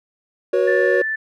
triangle chord, F# suspended fourth, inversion none, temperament equal with one note detuned, 370 / 482 / 554.4 Hz, F#4 / B4 / C#5, 0 / -42 / 0 cents, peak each -17 dBFS, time 0.53-1.02 s, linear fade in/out 5 ms
sine tone, 1760 Hz, A6, in tune, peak -20 dBFS, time 0.67-1.16 s, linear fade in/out 10 ms
effects none

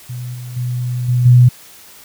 sine tone with level steps, 123.47 Hz, B2, in tune, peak -23 / -26 / -17 / -11 / -4 dBFS, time 0.09-1.49 s, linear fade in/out 10 ms, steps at 0.34 / 0.56 / 1.08 / 1.25 s, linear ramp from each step 10 ms, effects white hiss -41 dBFS RMS until 2.04 s

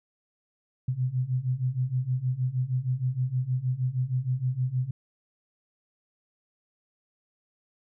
sine beating tone pair, 124.2 / 130.6 Hz, B2 / C3, +10 / -3 cents, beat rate 6.4 Hz, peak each -29 / -27 dBFS, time 0.88-4.91 s, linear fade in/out 5 ms, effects none

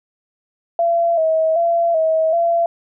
sine tone with vibrato, 659.3 Hz, E5, in tune, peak -13 dBFS, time 0.79-2.66 s, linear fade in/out 2 ms, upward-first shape square, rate 1.3 Hz, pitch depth 51 cents each way, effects none

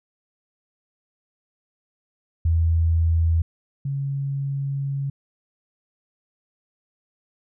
sine tone pair in turn, 82.41 / 138.6 Hz, E2 / C#3, 0 / 0 cents, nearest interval major sixth, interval 900 cents, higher second, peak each -16 / -23 dBFS, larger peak first, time 2.45-3.42 / 3.85-5.1 s, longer second, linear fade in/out 5 ms, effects none

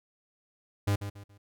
45% pulse tone with echo, 101.1 Hz, G#2, 46 cents flat, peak -24 dBFS, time 0.87-0.96 s, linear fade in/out 10 ms, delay 140 ms, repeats 3, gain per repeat -10 dB, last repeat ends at 1.38 s, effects none

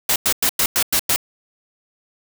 white noise bursts, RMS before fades -17 dBFS, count 7, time 0.09-1.161 s, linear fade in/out 2 ms, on 69 ms, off 98 ms, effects none

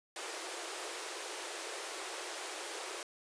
pink high-pass noise, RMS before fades -42 dBFS, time 0.16-3.03 s, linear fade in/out 2 ms, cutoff 330 Hz, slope 96 dB/octave, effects resampled to 22050 Hz

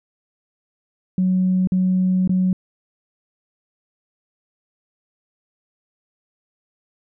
sine tone with dropouts, 185 Hz, F#3, in tune, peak -14 dBFS, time 1.18-2.53 s, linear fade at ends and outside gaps 2 ms, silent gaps 1.673-1.72 / 2.276-2.294 s, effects tanh soft clip ceiling -10 dBFS

